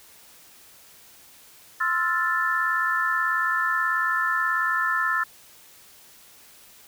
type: chord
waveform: sine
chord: F major seventh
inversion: second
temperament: equal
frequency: 1046.5 / 1318.5 / 1396.9 / 1760 Hz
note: C6 / E6 / F6 / A6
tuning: 0 / 0 / 0 / 0 cents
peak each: -30 / -26 / -29 / -24 dBFS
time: 1.8-5.24 s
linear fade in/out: 10 ms
effects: white hiss -51 dBFS RMS until 6.87 s